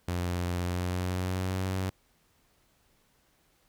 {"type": "tone with pitch glide", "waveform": "sawtooth", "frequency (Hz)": [88.4, 94.2], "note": ["F2", "F#2"], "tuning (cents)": [22, 32], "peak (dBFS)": -25, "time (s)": [0.08, 1.9], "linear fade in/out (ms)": 5, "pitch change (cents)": 110, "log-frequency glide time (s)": [0.61, 1.64], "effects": ["pink hiss -68 dBFS RMS until 3.68 s"]}